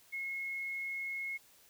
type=tone; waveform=sine; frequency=2169 Hz; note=C#7; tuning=38 cents flat; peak=-36 dBFS; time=0.12-1.38 s; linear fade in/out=20 ms; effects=white hiss -63 dBFS RMS until 1.69 s